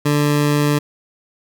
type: tone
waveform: 20% pulse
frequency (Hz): 146.83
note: D3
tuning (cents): 0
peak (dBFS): -9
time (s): 0.05-0.79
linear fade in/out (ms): 10
effects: none